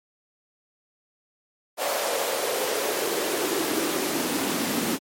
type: noise with high-pass filter sweep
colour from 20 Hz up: pink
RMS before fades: -26 dBFS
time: 1.77-4.99 s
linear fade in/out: 50 ms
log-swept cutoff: 600 to 230 Hz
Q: 3.4
effects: MP3 64 kbps